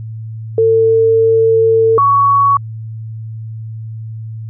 sine tone pair in turn, 449.5 / 1120.3 Hz, A4 / C#6, +37 / +18 cents, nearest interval octave + major third, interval 1581 cents, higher second, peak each -7 dBFS, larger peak neither, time 0.58-1.98 / 1.98-2.57 s, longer first, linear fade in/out 2 ms, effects added 111 Hz sine -23 dBFS peak until 4.49 s

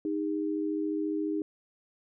sine tone pair together, 310.6 / 404.9 Hz, D#4 / G#4, -3 / -44 cents, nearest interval perfect fourth, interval 459 cents, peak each -29 / -34 dBFS, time 0.05-1.42 s, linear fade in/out 2 ms, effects none

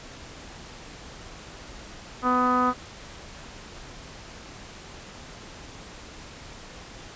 sawtooth tone with low-pass filter, 250 Hz, B3, 21 cents sharp, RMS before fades -22 dBFS, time 2.22-2.74 s, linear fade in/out 50 ms, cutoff 1200 Hz, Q 9.6, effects pink hiss -43 dBFS RMS until 7.15 s + resampled to 16000 Hz

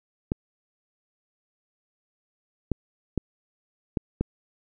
clicks, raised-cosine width 3 ms, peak -11 dBFS, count 5, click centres 0.319 / 2.717 / 3.177 / 3.972 / 4.21 s, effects none

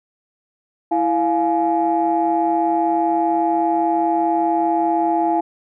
sine tone cluster, 330.9 / 698 / 843 Hz, E4 / F5 / G#5, +7 / -1 / +26 cents, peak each -19 dBFS, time 0.91-5.41 s, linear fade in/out 10 ms, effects tanh soft clip ceiling -7 dBFS

